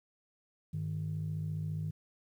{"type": "tone pair together", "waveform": "sine", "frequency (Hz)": [100.9, 155.56], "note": ["G#2", "D#3"], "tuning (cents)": [-49, 0], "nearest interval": "perfect fifth", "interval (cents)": 749, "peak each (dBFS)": [-37, -34], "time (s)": [0.73, 1.91], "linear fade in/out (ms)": 10, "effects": ["tanh soft clip ceiling -28 dBFS", "11-bit"]}